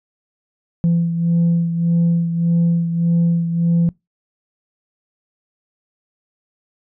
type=beating tone pair; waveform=sine; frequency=169 / 170.7 Hz; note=E3 / F3; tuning=+43 / -39 cents; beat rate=1.7 Hz; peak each=-13 / -20 dBFS; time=0.84-3.89 s; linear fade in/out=0 ms; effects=noise-tail reverb RT60 0.2 s tail -25 dB re dry + tanh soft clip ceiling -10 dBFS